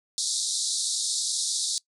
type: band-pass noise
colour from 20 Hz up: pink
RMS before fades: -28 dBFS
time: 0.18-1.78 s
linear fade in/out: 0 ms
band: 3700 to 10000 Hz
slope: 96 dB/octave
effects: noise-tail reverb RT60 0.1 s tail -22 dB re dry

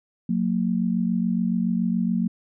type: tone pair together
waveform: sine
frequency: 181.82 / 228.9 Hz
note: F#3 / A#3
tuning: -30 / -31 cents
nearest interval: major third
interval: 399 cents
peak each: -23 dBFS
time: 0.29-2.28 s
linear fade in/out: 5 ms
effects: none

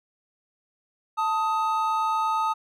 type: tone pair together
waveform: triangle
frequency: 884 / 1255.2 Hz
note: A5 / D#6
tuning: +8 / +15 cents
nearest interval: tritone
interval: 607 cents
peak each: -23 dBFS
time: 1.17-2.54 s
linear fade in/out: 20 ms
effects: none

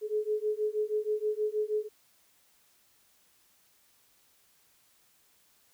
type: beating tone pair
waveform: sine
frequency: 422.7 / 429 Hz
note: G#4 / A4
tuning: +31 / -44 cents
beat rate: 6.3 Hz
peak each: -31 dBFS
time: 0.01-1.89 s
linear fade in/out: 50 ms
effects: white hiss -66 dBFS RMS until 5.73 s

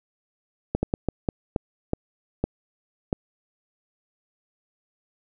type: slowing click train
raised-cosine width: 2 ms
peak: -9 dBFS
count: 9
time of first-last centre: 0.75-3.129 s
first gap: 80 ms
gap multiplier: 1.36
effects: none

